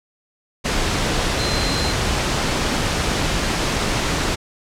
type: tone in noise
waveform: sine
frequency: 4110 Hz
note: C8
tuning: 32 cents flat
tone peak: -26 dBFS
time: 1.38-1.93 s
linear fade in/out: 20 ms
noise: pink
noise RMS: -20 dBFS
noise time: 0.64-4.36 s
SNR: -9 dB
effects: low-pass 7000 Hz 12 dB/octave